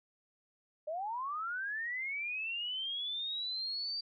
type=linear sweep; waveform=sine; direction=up; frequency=587.3 to 4679 Hz; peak=-35 dBFS; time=0.87-4.01 s; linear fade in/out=10 ms; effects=none